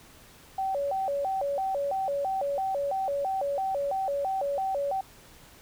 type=tone with vibrato; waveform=sine; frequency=659 Hz; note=E5; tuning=1 cent flat; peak=-26 dBFS; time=0.58-5.01 s; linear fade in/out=5 ms; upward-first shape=square; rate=3 Hz; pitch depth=270 cents each way; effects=pink hiss -53 dBFS RMS until 5.61 s